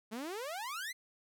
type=exponential sweep; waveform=sawtooth; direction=up; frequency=207.7 to 2111 Hz; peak=-35 dBFS; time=0.11-0.93 s; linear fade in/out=20 ms; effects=none